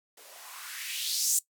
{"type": "noise with band-pass filter sweep", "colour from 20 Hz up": "violet", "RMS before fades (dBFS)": -33, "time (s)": [0.17, 1.39], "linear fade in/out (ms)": 5, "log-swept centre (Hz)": [410, 7900], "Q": 2.7, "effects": ["noise-tail reverb RT60 0.1 s tail -18 dB re dry"]}